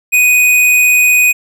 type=tone; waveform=square; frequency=2489 Hz; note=D#7; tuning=in tune; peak=-7 dBFS; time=0.12-1.33 s; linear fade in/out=20 ms; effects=none